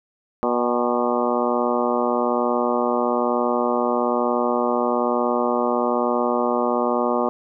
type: harmonic tone with a mistuned harmonic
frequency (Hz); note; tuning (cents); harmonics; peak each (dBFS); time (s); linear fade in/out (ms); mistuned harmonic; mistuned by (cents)
121.1; B2; -34; 2 / 3 / 4 / 5 / 6 / 7 / 8 / 9 / 10; -25 / -26 / -25 / -25 / -28 / -29 / -31 / -28 / -30; 0.43-7.29; 0; 6; +59
effects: none